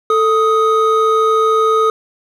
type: tone pair together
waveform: triangle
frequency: 441.9 / 1252 Hz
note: A4 / D#6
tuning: +7 / +10 cents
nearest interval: octave + tritone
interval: 1803 cents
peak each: -11 dBFS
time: 0.1-1.9 s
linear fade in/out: 2 ms
effects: none